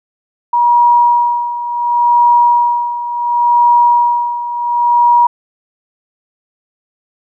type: tone with tremolo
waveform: sine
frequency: 957 Hz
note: A#5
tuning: 45 cents sharp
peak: -5 dBFS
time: 0.53-5.27 s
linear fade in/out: 5 ms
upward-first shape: sine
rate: 0.7 Hz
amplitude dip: 75%
effects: none